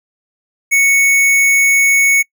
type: tone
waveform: square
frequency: 2217 Hz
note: C#7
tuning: in tune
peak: -9 dBFS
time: 0.71-2.23 s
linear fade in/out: 20 ms
effects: noise-tail reverb RT60 0.1 s tail -26 dB re dry